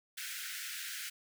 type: high-pass noise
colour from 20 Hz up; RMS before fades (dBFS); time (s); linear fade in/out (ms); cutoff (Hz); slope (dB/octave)
pink; -42; 0.17-1.1; 10; 1400; 96
effects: none